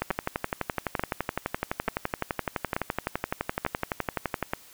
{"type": "two click trains", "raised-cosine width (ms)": 0.5, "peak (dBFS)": [-11, -11], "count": [53, 6], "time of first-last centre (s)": [[0.02, 4.427], [0.11, 4.535]], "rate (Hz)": [11.8, 1.13], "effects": ["white hiss -52 dBFS RMS until 4.73 s"]}